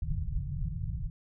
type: low-pass noise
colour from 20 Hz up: pink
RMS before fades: -33 dBFS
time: 0.02-1.1 s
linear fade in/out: 5 ms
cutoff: 170 Hz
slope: 96 dB/octave
effects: none